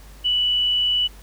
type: tone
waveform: sine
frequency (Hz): 2960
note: F#7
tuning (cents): 0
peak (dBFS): -17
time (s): 0.24-1.08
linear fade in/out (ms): 20
effects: added 50 Hz sine -41 dBFS peak until 1.22 s + pink hiss -49 dBFS RMS until 1.22 s